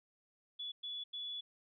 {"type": "tone bursts at uneven times", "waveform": "sine", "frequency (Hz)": 3423, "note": "A7", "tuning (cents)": -48, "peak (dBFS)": -40, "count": 3, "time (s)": [[0.59, 0.72], [0.83, 1.04], [1.13, 1.41]], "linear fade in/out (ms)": 10, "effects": []}